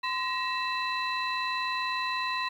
sine tone cluster, 1027 / 1898 / 2644 / 3993 Hz, C6 / A#6 / E7 / B7, -33 / +31 / +5 / +18 cents, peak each -30 / -34 / -35 / -35 dBFS, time 0.03-2.49 s, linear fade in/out 10 ms, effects tanh soft clip ceiling -20 dBFS + 10-bit

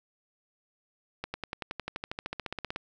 accelerating click train, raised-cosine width 0.3 ms, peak -18 dBFS, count 21, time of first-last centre 1.24-2.761 s, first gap 100 ms, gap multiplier 0.97, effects none

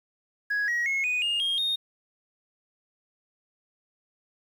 sine tone with pitch steps, 1666 / 1902.7 / 2173 / 2482 / 2834 / 3237 / 3697 Hz, G#6 / A#6 / C#7 / D#7 / F7 / G#7 / A#7, +5 / +35 / -35 / -5 / +25 / -45 / -15 cents, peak -22 dBFS, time 0.5-1.76 s, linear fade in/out 10 ms, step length 180 ms, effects tanh soft clip ceiling -22 dBFS + 9-bit

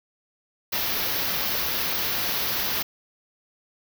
white band-stop noise, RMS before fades -26 dBFS, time 0.72-2.83 s, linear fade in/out 10 ms, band 5800 to 12000 Hz, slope 48 dB/octave, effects none

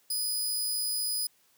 15% pulse tone, 4978 Hz, D#8, in tune, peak -22 dBFS, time 0.1-1.27 s, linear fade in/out 5 ms, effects white hiss -66 dBFS RMS until 1.57 s + high-pass 100 Hz 12 dB/octave

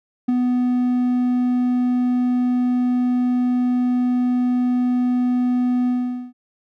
triangle tone with ADSR envelope, 248.1 Hz, B3, 8 cents sharp, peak -11 dBFS, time 0.28-6.33 s, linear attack 10 ms, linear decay 11 ms, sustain -3 dB, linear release 450 ms, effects none

